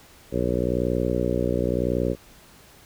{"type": "harmonic tone", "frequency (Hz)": 60.9, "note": "B1", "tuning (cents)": -24, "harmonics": [1, 2, 3, 4, 5, 6, 7, 8, 9], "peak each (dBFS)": [-30, -30, -30, -30, -30, -30, -30, -30, -30], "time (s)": [0.31, 2.16], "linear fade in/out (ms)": 50, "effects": ["pink hiss -51 dBFS RMS until 2.85 s"]}